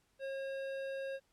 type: tone with hard clipping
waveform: sine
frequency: 541 Hz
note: C#5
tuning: 42 cents flat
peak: -40 dBFS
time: 0.19-1.2 s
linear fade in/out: 50 ms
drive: 12 dB
effects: pink hiss -75 dBFS RMS until 1.32 s + low-pass 12000 Hz 12 dB/octave